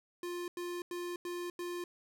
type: tone bursts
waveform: square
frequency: 351.2 Hz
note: F4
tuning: 10 cents sharp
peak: -38 dBFS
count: 5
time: 0.23-1.84 s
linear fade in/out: 2 ms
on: 250 ms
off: 90 ms
effects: none